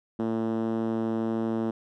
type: tone with band-pass filter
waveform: 5% pulse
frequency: 112.7 Hz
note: A2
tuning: 42 cents sharp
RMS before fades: -28 dBFS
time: 0.19-1.71 s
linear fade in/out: 5 ms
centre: 260 Hz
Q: 2.5
effects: none